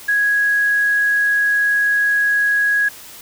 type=tone; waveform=sine; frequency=1661.2 Hz; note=G#6; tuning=in tune; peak=-13 dBFS; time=0.08-2.89 s; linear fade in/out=10 ms; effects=white hiss -38 dBFS RMS until 3.21 s